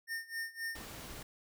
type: tone with tremolo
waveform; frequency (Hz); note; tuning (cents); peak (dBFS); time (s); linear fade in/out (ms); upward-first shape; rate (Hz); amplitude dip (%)
square; 1821; A#6; -41; -36; 0.07-0.85; 50; sine; 3.8; 90
type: noise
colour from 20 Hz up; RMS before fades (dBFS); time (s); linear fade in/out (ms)
pink; -47; 0.75-1.23; 5
effects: none